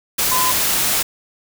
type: tone in noise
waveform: sine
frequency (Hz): 1017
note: C6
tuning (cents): -50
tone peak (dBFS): -18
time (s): 0.31-0.52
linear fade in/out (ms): 10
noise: white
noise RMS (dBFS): -18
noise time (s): 0.18-1.03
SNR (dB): -3
effects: none